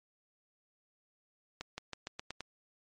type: accelerating click train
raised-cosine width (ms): 0.2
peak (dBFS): -22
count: 7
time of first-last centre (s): 1.61-2.407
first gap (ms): 170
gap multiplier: 0.9
effects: MP3 48 kbps